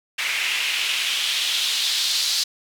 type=noise with band-pass filter sweep; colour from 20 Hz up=white; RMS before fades=-23 dBFS; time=0.18-2.44 s; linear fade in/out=10 ms; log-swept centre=2300 to 4400 Hz; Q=2.7; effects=none